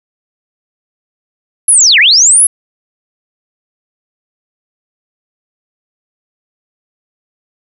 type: linear two-way sweep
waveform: sine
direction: down then up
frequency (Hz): 11200 to 1647 to 11200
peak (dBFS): -3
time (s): 1.68-2.47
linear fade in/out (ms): 5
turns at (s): 1.99
effects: none